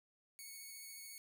5% pulse tone with vibrato, 2217 Hz, C#7, in tune, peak -40 dBFS, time 0.39-1.18 s, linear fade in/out 0 ms, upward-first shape triangle, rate 14 Hz, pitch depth 15 cents each way, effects none

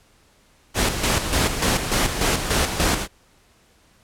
pink noise with tremolo, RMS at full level -19 dBFS, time 0.74-3.08 s, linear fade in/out 50 ms, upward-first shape square, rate 3.4 Hz, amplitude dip 55%, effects pink hiss -57 dBFS RMS until 4.03 s + low-pass 11000 Hz 12 dB/octave

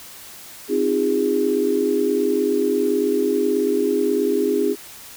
sine chord, F minor seventh, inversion second, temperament equal with one note detuned, 261.6 / 311.1 / 349.2 / 407.7 Hz, C4 / Eb4 / F4 / Ab4, 0 / 0 / 0 / -32 cents, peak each -24 / -24 / -25 / -19 dBFS, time 0.68-4.76 s, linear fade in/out 50 ms, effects white hiss -40 dBFS RMS until 5.16 s

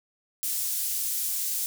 pink high-pass noise, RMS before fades -29 dBFS, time 0.43-1.66 s, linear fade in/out 0 ms, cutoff 8700 Hz, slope 12 dB/octave, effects none

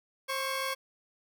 15% pulse tone pair together, 531 / 1108.7 Hz, C5 / C#6, +25 / 0 cents, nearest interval octave + minor second, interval 1275 cents, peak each -27 / -28 dBFS, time 0.28-0.75 s, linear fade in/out 20 ms, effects none

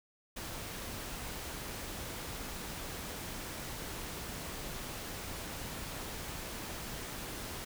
pink noise, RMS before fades -42 dBFS, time 0.36-7.65 s, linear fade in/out 10 ms, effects none

